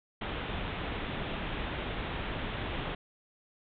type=low-pass noise; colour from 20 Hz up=pink; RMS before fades=-36 dBFS; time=0.21-2.95 s; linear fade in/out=5 ms; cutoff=3700 Hz; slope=96 dB/octave; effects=none